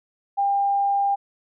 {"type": "tone", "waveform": "sine", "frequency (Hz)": 799, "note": "G5", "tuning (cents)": 33, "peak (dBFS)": -18, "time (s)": [0.37, 1.16], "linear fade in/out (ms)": 20, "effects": []}